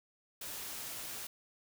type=noise; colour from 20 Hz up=white; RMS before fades=-43 dBFS; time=0.41-1.27 s; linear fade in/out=5 ms; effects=none